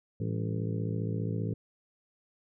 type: harmonic tone with a mistuned harmonic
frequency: 55 Hz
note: A1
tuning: in tune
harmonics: 2 / 3 / 4 / 5 / 6 / 7 / 8 / 9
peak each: -32 / -35 / -40 / -41 / -46 / -44 / -42 / -47 dBFS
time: 0.2-1.54 s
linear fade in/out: 5 ms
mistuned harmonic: 4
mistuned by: -140 cents
effects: none